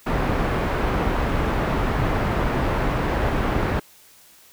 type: low-pass noise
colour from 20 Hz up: pink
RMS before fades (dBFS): -22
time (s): 0.06-3.8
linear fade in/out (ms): 10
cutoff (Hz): 1600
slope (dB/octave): 12
effects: white hiss -51 dBFS RMS until 4.52 s